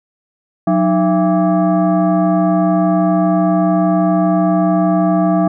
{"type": "tone with frequency modulation", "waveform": "sine", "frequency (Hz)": 182, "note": "F#3", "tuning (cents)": -28, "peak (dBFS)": -10, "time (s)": [0.67, 5.48], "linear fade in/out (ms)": 5, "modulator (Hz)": 491, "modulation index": 1.3, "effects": []}